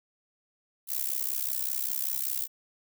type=noise with amplitude modulation; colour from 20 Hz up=violet; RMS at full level=-27 dBFS; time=0.87-2.48 s; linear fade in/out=50 ms; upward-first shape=sine; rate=65.2 Hz; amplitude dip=95%; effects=none